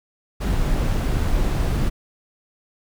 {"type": "noise", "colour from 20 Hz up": "brown", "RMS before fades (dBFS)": -20, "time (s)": [0.4, 1.9], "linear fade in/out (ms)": 20, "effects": []}